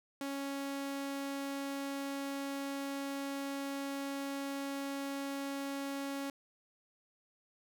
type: tone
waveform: sawtooth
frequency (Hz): 277.2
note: C#4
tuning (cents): 0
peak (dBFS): -33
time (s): 0.21-6.3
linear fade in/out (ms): 2
effects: none